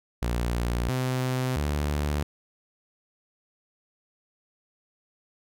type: tone with pitch steps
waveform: sawtooth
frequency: 59.3 / 128.3 / 73.5 Hz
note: A#1 / C3 / D2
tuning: +30 / -34 / +2 cents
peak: -21 dBFS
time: 0.22-2.23 s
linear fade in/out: 5 ms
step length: 670 ms
effects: none